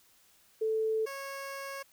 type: tone pair in turn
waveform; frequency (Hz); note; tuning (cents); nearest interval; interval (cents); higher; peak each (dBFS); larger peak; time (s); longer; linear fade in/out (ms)
sine / 15% pulse; 440 / 549.3; A4 / C#5; 0 / -16; major third; 384; second; -27 / -32; first; 0.61-1.06 / 1.06-1.83; second; 10
effects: white hiss -64 dBFS RMS until 1.92 s